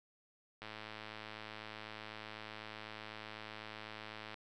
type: click train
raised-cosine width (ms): 0.3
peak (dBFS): -30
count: 403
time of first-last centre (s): 0.62-4.342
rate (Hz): 108
effects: none